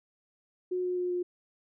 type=tone with pitch steps; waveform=sine; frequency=363.8 / 361.3 / 358.8 / 356.3 Hz; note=F#4 / F#4 / F4 / F4; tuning=-29 / -41 / +47 / +35 cents; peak=-28 dBFS; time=0.71-1.23 s; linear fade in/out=10 ms; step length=130 ms; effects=none